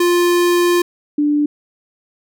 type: tone pair in turn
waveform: square / sine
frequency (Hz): 350.2 / 294.5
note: F4 / D4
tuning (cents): +5 / +5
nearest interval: minor third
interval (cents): 300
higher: first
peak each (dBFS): -12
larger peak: neither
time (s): 0-0.82 / 1.18-1.46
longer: first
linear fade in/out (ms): 5
effects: none